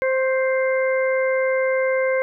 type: harmonic tone with a mistuned harmonic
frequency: 523.3 Hz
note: C5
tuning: in tune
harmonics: 1 / 2 / 3 / 4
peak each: -18 / -31 / -29 / -27 dBFS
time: 0.02-2.22 s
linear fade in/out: 0 ms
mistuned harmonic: 2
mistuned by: +19 cents
effects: none